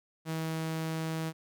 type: tone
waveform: sawtooth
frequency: 160.7 Hz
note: E3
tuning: 44 cents flat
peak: -28 dBFS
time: 0.25-1.33 s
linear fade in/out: 50 ms
effects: none